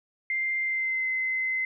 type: tone with pitch glide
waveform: sine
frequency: 2095 to 2055 Hz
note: C7 to C7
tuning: +2 to -32 cents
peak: -25 dBFS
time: 0.3-1.65 s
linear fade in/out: 2 ms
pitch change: -34 cents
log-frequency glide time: 0.61-1.08 s
effects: none